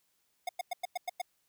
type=tone bursts; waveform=square; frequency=720 Hz; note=F#5; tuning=47 cents flat; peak=-32 dBFS; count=7; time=0.47-1.217 s; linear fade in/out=5 ms; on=21 ms; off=100 ms; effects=white hiss -75 dBFS RMS until 1.48 s